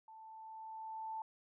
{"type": "tone with level ramp", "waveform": "sine", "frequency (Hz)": 883, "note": "A5", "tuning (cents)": 6, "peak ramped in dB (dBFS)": [-53, -39], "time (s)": [0.08, 1.22], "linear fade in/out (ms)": 2, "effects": []}